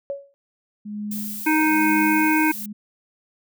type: tone with exponential decay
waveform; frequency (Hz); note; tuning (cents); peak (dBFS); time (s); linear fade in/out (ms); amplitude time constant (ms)
sine; 559; C#5; +14; -22; 0.1-0.34; 0; 51
type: tone with tremolo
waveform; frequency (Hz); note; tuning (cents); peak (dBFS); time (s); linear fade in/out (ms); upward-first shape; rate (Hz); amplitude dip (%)
sine; 208.8; G#3; +10; -26; 0.85-2.73; 10; sine; 1.1; 100
type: noise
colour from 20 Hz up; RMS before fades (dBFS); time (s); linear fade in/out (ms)
violet; -32; 1.11-2.66; 5
type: harmonic tone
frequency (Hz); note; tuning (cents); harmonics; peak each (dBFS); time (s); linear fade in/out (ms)
311.1; D#4; 0; 1 / 3 / 5 / 7 / 8; -18 / -23 / -25 / -26 / -27; 1.46-2.52; 10
effects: none